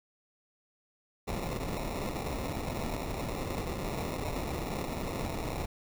pink noise with sample-and-hold, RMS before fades -35 dBFS, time 1.27-5.66 s, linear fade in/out 5 ms, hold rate 1575 Hz, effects none

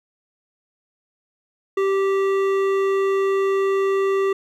sine tone with hard clipping, 389.9 Hz, G4, 9 cents flat, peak -19 dBFS, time 1.77-4.33 s, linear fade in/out 5 ms, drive 12 dB, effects none

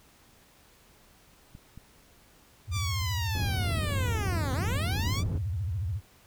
clicks, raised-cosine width 5 ms, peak -33 dBFS, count 5, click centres 1.551 / 1.776 / 2.767 / 3.018 / 4.324 s
sine tone with vibrato, 92.5 Hz, F#2, in tune, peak -28 dBFS, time 2.67-6.01 s, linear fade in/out 50 ms, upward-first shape sine, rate 14 Hz, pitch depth 300 cents each way
10% pulse linear two-way sweep, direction down then up, 1202 to 246.9 to 1202 Hz, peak -25 dBFS, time 2.71-5.24 s, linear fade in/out 50 ms, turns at 4.53 s
white low-pass noise, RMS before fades -35 dBFS, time 3.35-5.38 s, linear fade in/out 2 ms, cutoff 190 Hz, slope 12 dB/octave
effects pink hiss -59 dBFS RMS until 6.26 s

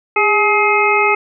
harmonic tone with a mistuned harmonic, 423.5 Hz, G#4, 34 cents sharp, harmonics 1 / 2 / 3 / 5 / 6, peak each -17 / -17 / -17 / -17 / -17 dBFS, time 0.16-1.15 s, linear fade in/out 5 ms, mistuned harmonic 1, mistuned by -61 cents, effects none

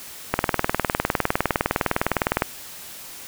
click train, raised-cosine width 0.5 ms, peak -3 dBFS, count 42, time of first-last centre 0.34-2.421 s, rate 19.7 Hz, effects white hiss -39 dBFS RMS until 3.27 s

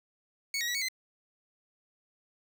20% pulse tone with pitch steps, 2222 / 1891 / 1941 / 2226 / 2052 Hz, C#7 / A#6 / B6 / C#7 / C7, +4 / +24 / -31 / +7 / -34 cents, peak -25 dBFS, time 0.54-0.885 s, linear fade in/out 2 ms, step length 69 ms, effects none

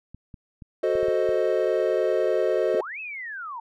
clicks, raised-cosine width 5 ms, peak -29 dBFS, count 7, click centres 0.146 / 0.342 / 0.622 / 0.954 / 1.03 / 1.084 / 1.291 s
triangle chord, F# diminished seventh, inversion none, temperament equal, 370 / 440 / 523.3 / 622.3 Hz, F#4 / A4 / C5 / Eb5, 0 / 0 / 0 / 0 cents, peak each -24 dBFS, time 0.83-2.81 s, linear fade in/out 5 ms
sine linear two-way sweep, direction up then down, 174.5 to 2637 to 882 Hz, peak -32 dBFS, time 2.74-3.6 s, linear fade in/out 5 ms, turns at 3 s
effects none

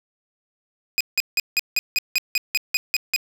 25% pulse tone bursts, 2489 Hz, D#7, in tune, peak -13 dBFS, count 12, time 0.98-3.162 s, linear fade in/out 0 ms, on 26 ms, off 170 ms, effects none

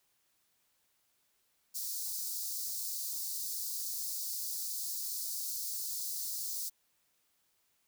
white high-pass noise, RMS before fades -38 dBFS, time 1.74-6.7 s, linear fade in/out 20 ms, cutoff 4300 Hz, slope 48 dB/octave, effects white hiss -75 dBFS RMS until 7.87 s

